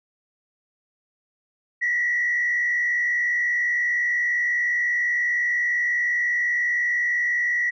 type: tone with frequency modulation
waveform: sine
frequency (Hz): 1935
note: B6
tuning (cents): -36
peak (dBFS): -19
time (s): 1.81-7.71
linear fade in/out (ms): 20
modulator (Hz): 65.7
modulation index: 0.77
effects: tanh soft clip ceiling -15 dBFS